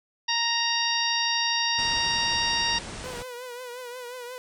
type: harmonic tone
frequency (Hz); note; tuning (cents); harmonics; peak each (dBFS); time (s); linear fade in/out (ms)
932.3; A#5; 0; 1 / 2 / 3 / 4 / 5 / 6; -30 / -30 / -30 / -30 / -30 / -30; 0.28-2.79; 10
type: low-pass noise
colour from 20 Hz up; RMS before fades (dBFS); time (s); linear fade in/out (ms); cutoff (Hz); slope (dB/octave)
pink; -38; 1.78-3.23; 10; 9600; 96
type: tone with vibrato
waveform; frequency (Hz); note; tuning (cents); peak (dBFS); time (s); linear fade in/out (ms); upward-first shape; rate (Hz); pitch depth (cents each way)
sawtooth; 493.9; B4; 0; -32; 3.04-4.38; 0; triangle; 5.6; 71
effects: none